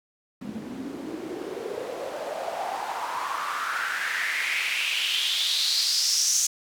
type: noise with band-pass filter sweep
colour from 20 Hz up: white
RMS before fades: -28 dBFS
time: 0.41-6.47 s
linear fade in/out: 5 ms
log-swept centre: 210 to 6500 Hz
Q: 4.9
effects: none